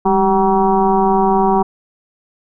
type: tone with frequency modulation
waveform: sine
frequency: 576 Hz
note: D5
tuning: 34 cents flat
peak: -10 dBFS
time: 0.05-1.63 s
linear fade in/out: 10 ms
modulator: 188 Hz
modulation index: 2.4
effects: none